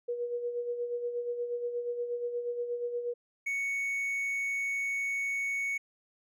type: tone with tremolo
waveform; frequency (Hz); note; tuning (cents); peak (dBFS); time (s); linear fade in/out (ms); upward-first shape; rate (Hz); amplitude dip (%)
sine; 481.1; B4; -45; -29; 0.08-3.14; 10; sine; 8.4; 55
type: tone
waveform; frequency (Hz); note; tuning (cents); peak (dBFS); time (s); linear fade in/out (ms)
triangle; 2222; C#7; +4; -28; 3.46-5.78; 10
effects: none